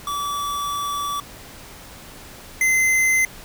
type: tone pair in turn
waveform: square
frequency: 1152 / 2062 Hz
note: D6 / C7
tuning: -34 / -26 cents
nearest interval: minor seventh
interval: 1008 cents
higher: second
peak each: -24 / -16 dBFS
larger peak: second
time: 0.07-1.2 / 2.61-3.25 s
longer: first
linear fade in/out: 2 ms
effects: pink hiss -41 dBFS RMS until 3.44 s